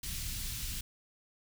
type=band-stop noise; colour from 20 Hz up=pink; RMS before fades=-38 dBFS; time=0.03-0.81 s; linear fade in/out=5 ms; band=110 to 3300 Hz; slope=12 dB/octave; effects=none